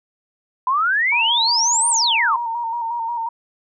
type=exponential two-way sweep; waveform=sine; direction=up then down; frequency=987.8 to 9280 to 987.8 Hz; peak=-15 dBFS; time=0.67-2.36 s; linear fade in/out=2 ms; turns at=1.89 s
type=tone with vibrato; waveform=sine; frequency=930 Hz; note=A#5; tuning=4 cents flat; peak=-21 dBFS; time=1.12-3.29 s; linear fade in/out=5 ms; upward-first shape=square; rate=5.6 Hz; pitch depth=37 cents each way
effects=none